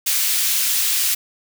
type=high-pass noise; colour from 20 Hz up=white; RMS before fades=-19 dBFS; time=0.06-1.15 s; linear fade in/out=10 ms; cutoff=2200 Hz; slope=12 dB/octave; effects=none